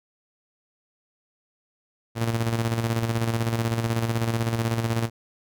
sawtooth tone with tremolo, 114.9 Hz, A#2, 25 cents flat, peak -17 dBFS, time 2.15-5.1 s, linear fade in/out 50 ms, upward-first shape square, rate 16 Hz, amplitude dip 50%, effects none

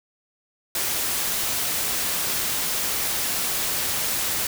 white noise, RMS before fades -25 dBFS, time 0.75-4.47 s, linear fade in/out 2 ms, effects none

